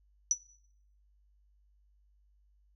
sine tone with exponential decay, 5920 Hz, F#8, in tune, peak -19 dBFS, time 0.31-0.38 s, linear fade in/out 1 ms, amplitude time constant 15 ms, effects noise-tail reverb RT60 0.7 s tail -20 dB re dry + added 50 Hz sine -64 dBFS peak until 2.75 s

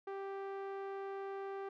sawtooth tone with low-pass filter, 392 Hz, G4, in tune, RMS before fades -43 dBFS, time 0.07-1.69 s, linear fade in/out 5 ms, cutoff 1400 Hz, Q 0.8, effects none

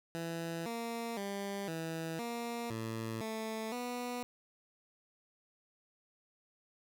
15% pulse tone with pitch steps, 166.5 / 232.2 / 199.2 / 163.1 / 235.4 / 112.4 / 220.7 / 245 Hz, E3 / A#3 / G3 / E3 / A#3 / A2 / A3 / B3, +18 / -7 / +28 / -18 / +17 / +37 / +5 / -14 cents, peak -31 dBFS, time 0.15-4.23 s, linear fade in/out 0 ms, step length 510 ms, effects none

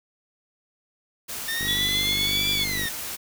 white noise, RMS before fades -33 dBFS, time 1.28-3.17 s, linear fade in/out 20 ms
25% pulse exponential two-way sweep, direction up then down, 1805 to 2371 to 1805 Hz, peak -23 dBFS, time 1.48-2.89 s, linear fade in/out 5 ms, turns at 2.51 s
click train, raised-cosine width 3 ms, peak -22 dBFS, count 63, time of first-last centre 1.61-2.855 s, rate 49.8 Hz
sine tone with tremolo, 3434 Hz, A7, 43 cents flat, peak -22 dBFS, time 1.67-2.65 s, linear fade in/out 20 ms, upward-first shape sine, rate 7.5 Hz, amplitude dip 30%
effects none

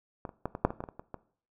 clicks, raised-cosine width 1 ms, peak -22 / -29 / -17 / -21 / -7 / -21 / -22 / -23 / -29 / -27 / -24 dBFS, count 11, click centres 0.252 / 0.292 / 0.456 / 0.551 / 0.65 / 0.705 / 0.805 / 0.839 / 0.888 / 0.995 / 1.143 s, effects noise-tail reverb RT60 0.5 s tail -18 dB re dry

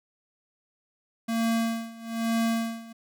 square tone with tremolo, 228.1 Hz, A#3, 37 cents flat, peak -23 dBFS, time 1.28-2.93 s, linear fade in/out 10 ms, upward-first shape sine, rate 1.1 Hz, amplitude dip 90%, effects none

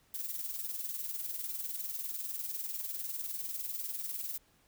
violet noise with tremolo, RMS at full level -37 dBFS, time 0.14-4.38 s, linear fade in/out 5 ms, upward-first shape square, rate 20 Hz, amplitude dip 50%, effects pink hiss -68 dBFS RMS until 4.67 s

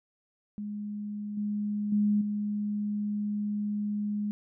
sine tone with level steps, 207.7 Hz, G#3, in tune, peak -33 / -28 / -22 / -28 dBFS, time 0.58-4.31 s, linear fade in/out 0 ms, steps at 1.37 / 1.92 / 2.21 s, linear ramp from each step 5 ms, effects none

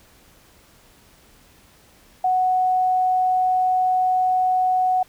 sine tone, 740 Hz, F#5, in tune, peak -16 dBFS, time 2.24-5.03 s, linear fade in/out 5 ms, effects pink hiss -53 dBFS RMS until 5.08 s

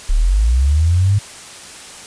sine linear sweep, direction up, 32.49 to 103.83 Hz, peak -10 dBFS, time 0.09-1.19 s, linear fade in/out 10 ms, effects white hiss -35 dBFS RMS until 2.06 s + resampled to 22050 Hz

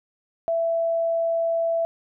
sine tone, 665 Hz, E5, 15 cents sharp, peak -20 dBFS, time 0.48-1.85 s, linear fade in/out 0 ms, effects none

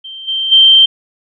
sine tone with level steps, 3136 Hz, G7, in tune, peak -26 / -14 / -3 dBFS, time 0.04-0.86 s, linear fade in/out 10 ms, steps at 0.27 / 0.51 s, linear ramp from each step 20 ms, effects none

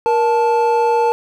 triangle tone pair together, 471 / 876.9 Hz, A#4 / A5, +18 / -6 cents, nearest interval major seventh, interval 1076 cents, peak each -13 dBFS, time 0.06-1.12 s, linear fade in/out 0 ms, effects none

